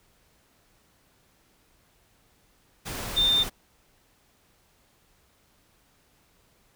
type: tone in noise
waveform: sine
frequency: 3607 Hz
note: A7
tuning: 42 cents sharp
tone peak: -19 dBFS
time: 3.16-3.44 s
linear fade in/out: 20 ms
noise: pink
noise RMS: -34 dBFS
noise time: 2.85-3.5 s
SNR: +12 dB
effects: pink hiss -64 dBFS RMS until 6.75 s